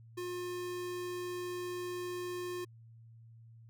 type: tone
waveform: square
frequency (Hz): 357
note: F4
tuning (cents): +38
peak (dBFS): -38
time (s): 0.17-2.65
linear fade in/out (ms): 10
effects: added 114 Hz sine -53 dBFS peak until 3.69 s